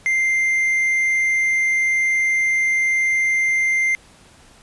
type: tone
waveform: triangle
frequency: 2093 Hz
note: C7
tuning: in tune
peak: -14 dBFS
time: 0.06-3.95 s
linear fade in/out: 0 ms
effects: pink hiss -49 dBFS RMS until 4.62 s + resampled to 24000 Hz